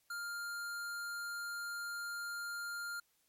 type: tone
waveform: square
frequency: 1400 Hz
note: F6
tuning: 4 cents sharp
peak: -40 dBFS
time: 0.1-3 s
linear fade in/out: 5 ms
effects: white hiss -75 dBFS RMS until 3.28 s + MP3 64 kbps

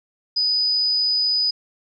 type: tone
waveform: sine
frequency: 4978 Hz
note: D#8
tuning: in tune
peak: -17 dBFS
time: 0.36-1.51 s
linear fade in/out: 10 ms
effects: none

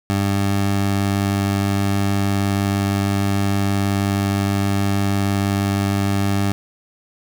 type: tone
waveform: 20% pulse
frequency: 99.3 Hz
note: G2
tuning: 23 cents sharp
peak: -12 dBFS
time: 0.1-6.52 s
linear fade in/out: 0 ms
effects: none

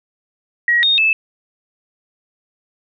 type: tone with pitch steps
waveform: sine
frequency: 1903 / 3699 / 2620 Hz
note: A#6 / A#7 / E7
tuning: +35 / -14 / -11 cents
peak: -11 dBFS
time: 0.68-1.13 s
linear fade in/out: 2 ms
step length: 150 ms
effects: none

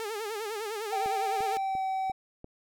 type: tone with vibrato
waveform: sawtooth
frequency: 429.3 Hz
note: A4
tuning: 43 cents flat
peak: -29 dBFS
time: 0-1.57 s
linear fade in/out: 0 ms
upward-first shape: sine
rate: 9.9 Hz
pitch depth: 110 cents each way
type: tone with pitch glide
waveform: triangle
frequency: 779 to 764.3 Hz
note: G5 to G5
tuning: -11 to -44 cents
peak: -26 dBFS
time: 0.92-2.12 s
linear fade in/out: 10 ms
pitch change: -33 cents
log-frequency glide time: 1.55-1.82 s
type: click train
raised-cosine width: 2 ms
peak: -30 dBFS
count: 5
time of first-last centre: 1.06-2.444 s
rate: 2.89 Hz
effects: none

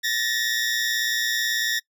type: tone pair together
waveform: 20% pulse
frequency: 1764.8 / 1883 Hz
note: A6 / A#6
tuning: +5 / +17 cents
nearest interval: minor second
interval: 112 cents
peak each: -20 dBFS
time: 0.03-1.8 s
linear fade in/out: 20 ms
effects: noise-tail reverb RT60 0.1 s tail -23 dB re dry

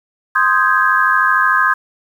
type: chord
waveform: sine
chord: Ab major seventh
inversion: first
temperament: equal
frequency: 1046.5 / 1244.5 / 1568 / 1661.2 Hz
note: C6 / Eb6 / G6 / Ab6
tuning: 0 / 0 / 0 / 0 cents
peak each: -16 dBFS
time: 0.35-1.74 s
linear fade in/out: 10 ms
effects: 7-bit

